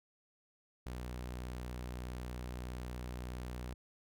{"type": "tone", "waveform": "sawtooth", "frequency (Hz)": 61.6, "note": "B1", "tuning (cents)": -4, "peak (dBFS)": -37, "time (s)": [0.86, 3.74], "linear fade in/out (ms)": 5, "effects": []}